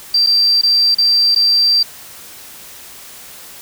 sine tone with dropouts, 4699 Hz, D8, in tune, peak -9 dBFS, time 0.14-1.83 s, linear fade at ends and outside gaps 5 ms, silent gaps 0.264-0.269 / 0.614-0.633 / 0.947-0.983 / 1.349-1.359 s, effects white hiss -36 dBFS RMS until 3.61 s

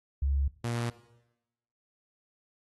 sine / sawtooth tone pair in turn, 69.3 / 118.28 Hz, C#2 / A#2, 0 / +26 cents, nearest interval major sixth, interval 926 cents, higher second, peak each -25 / -26 dBFS, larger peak first, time 0.22-0.48 / 0.64-0.9 s, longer neither, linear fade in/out 5 ms, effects noise-tail reverb RT60 0.9 s tail -17 dB re dry + AAC 32 kbps

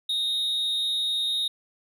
triangle tone with amplitude modulation, 3729 Hz, A#7, in tune, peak -20 dBFS, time 0.09-1.48 s, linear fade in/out 5 ms, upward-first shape sine, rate 256 Hz, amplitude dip 50%, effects none

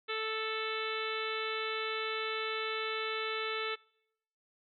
harmonic tone with a mistuned harmonic, 440 Hz, A4, in tune, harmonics 1 / 2 / 3 / 4 / 5 / 6 / 7 / 8 / 9, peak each -38 / -49 / -39 / -43 / -41 / -43 / -46 / -43 / -45 dBFS, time 0.08-3.76 s, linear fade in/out 20 ms, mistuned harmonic 7, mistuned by -15 cents, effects noise-tail reverb RT60 0.8 s tail -26 dB re dry

